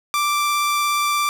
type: tone with vibrato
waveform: sawtooth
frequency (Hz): 1174.7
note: D6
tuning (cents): 0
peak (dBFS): -14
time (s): 0.14-1.29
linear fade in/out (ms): 0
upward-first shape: triangle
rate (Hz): 17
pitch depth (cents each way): 9
effects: none